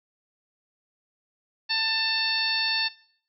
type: harmonic tone with a mistuned harmonic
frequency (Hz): 890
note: A5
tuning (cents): +20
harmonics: 1 / 2 / 3 / 4 / 5 / 6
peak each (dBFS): -36 / -31 / -31 / -32 / -25 / -36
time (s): 1.69-2.89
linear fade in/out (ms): 20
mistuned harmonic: 4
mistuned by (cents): +26
effects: noise-tail reverb RT60 0.6 s tail -21 dB re dry